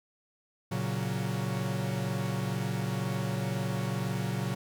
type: chord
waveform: 45% pulse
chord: F# major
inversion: first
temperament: equal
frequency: 116.54 / 138.59 / 185 Hz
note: A#2 / C#3 / F#3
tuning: 0 / 0 / 0 cents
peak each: -34 dBFS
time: 0.71-4.55 s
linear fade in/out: 10 ms
effects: 11-bit